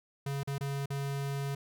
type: tone with dropouts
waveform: square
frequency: 139.4 Hz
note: C#3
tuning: 10 cents sharp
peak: -33 dBFS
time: 0.26-1.55 s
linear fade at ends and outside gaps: 5 ms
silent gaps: 0.433-0.474 / 0.582-0.608 / 0.859-0.902 s
effects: none